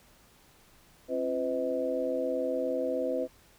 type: tone cluster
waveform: sine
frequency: 267.9 / 344.8 / 507 / 634 Hz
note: C4 / F4 / B4 / D#5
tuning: +41 / -22 / +45 / +32 cents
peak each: -35 / -37 / -30 / -34 dBFS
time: 1.08-3.28 s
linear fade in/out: 50 ms
effects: pink hiss -60 dBFS RMS until 3.58 s

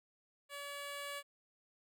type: tone with level ramp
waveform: 10% pulse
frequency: 570 Hz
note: C#5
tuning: 48 cents sharp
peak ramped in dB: -36 to -33 dBFS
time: 0.49-1.23 s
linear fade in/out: 50 ms
effects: none

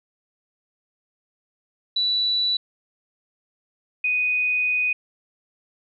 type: tone pair in turn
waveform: sine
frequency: 3951 / 2489 Hz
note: B7 / D#7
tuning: 0 / 0 cents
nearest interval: minor sixth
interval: 800 cents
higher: first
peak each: -19 dBFS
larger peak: neither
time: 1.96-2.57 / 4.04-4.93 s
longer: second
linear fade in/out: 5 ms
effects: none

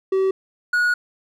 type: tone pair in turn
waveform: triangle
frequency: 382.6 / 1453.7 Hz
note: G4 / F#6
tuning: -42 / -31 cents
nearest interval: octave + major seventh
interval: 2311 cents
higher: second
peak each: -14 dBFS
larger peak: neither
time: 0.12-0.31 / 0.73-0.94 s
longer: second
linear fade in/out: 5 ms
effects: none

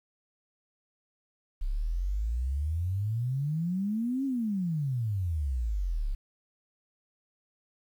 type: exponential two-way sweep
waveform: sine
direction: up then down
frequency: 32.34 to 277.2 to 32.34 Hz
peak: -27 dBFS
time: 1.61-6.15 s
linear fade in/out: 10 ms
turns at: 4.25 s
effects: 10-bit

